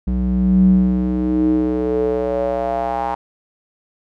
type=tone with band-pass filter sweep; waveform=square; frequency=62.2 Hz; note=B1; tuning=13 cents sharp; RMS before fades=-17 dBFS; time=0.07-3.15 s; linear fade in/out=5 ms; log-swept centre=130 to 880 Hz; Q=5.6; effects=none

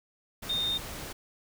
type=tone in noise; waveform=sine; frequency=3658 Hz; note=A#7; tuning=33 cents flat; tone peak=-27 dBFS; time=0.49-0.78 s; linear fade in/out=10 ms; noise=pink; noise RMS=-40 dBFS; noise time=0.42-1.13 s; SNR=+10 dB; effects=none

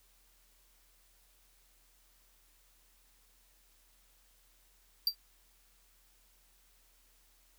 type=tone with exponential decay; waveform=square; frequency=4699 Hz; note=D8; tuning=in tune; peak=-23 dBFS; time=5.07-5.15 s; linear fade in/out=2 ms; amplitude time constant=17 ms; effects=added 41 Hz sine -68 dBFS peak until 7.58 s + white hiss -68 dBFS RMS until 7.58 s

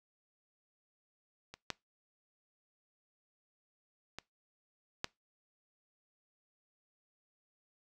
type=clicks; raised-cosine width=0.2 ms; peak=-29 / -17 / -24 / -16 dBFS; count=4; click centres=1.54 / 1.703 / 4.186 / 5.044 s; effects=noise-tail reverb RT60 0.2 s tail -23 dB re dry

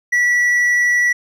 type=tone with hard clipping; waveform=sine; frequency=1948 Hz; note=B6; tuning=24 cents flat; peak=-13 dBFS; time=0.12-1.13 s; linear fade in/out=10 ms; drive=3 dB; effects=none

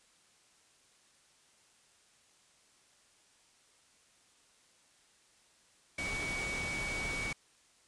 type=tone in noise; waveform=sine; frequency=2253 Hz; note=C#7; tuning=28 cents sharp; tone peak=-36 dBFS; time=5.98-7.33 s; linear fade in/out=5 ms; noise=pink; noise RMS=-40 dBFS; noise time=5.98-7.33 s; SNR=+1 dB; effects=white hiss -66 dBFS RMS until 7.87 s + resampled to 22050 Hz

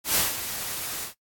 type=noise with ADSR envelope; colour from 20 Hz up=white; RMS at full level=-21 dBFS; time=0.04-1.14 s; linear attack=110 ms; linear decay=190 ms; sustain=-11 dB; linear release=120 ms; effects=noise-tail reverb RT60 0.1 s tail -19 dB re dry + AAC 64 kbps

